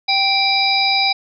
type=harmonic tone with a mistuned harmonic; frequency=784 Hz; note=G5; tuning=in tune; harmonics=1 / 3 / 5 / 6; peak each=-19 / -19 / -19 / -19 dBFS; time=0.08-1.13 s; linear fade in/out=10 ms; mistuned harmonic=6; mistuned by=+78 cents; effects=none